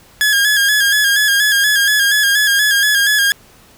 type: tone with vibrato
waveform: sawtooth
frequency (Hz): 1660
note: G#6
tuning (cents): -1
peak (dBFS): -7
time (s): 0.21-3.32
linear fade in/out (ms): 0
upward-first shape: square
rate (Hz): 4.2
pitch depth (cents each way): 44
effects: pink hiss -46 dBFS RMS until 3.77 s